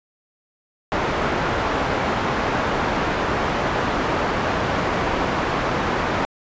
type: low-pass noise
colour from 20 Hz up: white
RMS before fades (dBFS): -22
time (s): 0.92-6.25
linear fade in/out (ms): 0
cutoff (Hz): 1200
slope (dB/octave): 12
effects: resampled to 16000 Hz